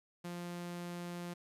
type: tone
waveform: sawtooth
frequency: 174.61 Hz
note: F3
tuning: in tune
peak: -37 dBFS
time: 0.24-1.34 s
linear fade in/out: 10 ms
effects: resampled to 32000 Hz + 12-bit